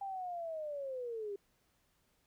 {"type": "linear sweep", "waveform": "sine", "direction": "down", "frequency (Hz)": [799, 392], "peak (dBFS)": -38, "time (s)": [0.01, 1.36], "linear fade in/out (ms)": 5, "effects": ["pink hiss -75 dBFS RMS until 2.26 s"]}